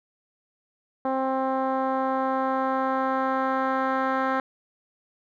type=tone with low-pass filter sweep; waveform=10% pulse; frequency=264.1 Hz; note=C4; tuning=16 cents sharp; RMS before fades=-25 dBFS; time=1.05-4.4 s; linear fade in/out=2 ms; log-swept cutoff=840 to 1600 Hz; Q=1.3; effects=none